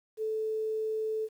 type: tone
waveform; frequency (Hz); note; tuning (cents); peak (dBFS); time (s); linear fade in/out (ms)
sine; 437.1; A4; -11; -29; 0.17-1.29; 50
effects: 10-bit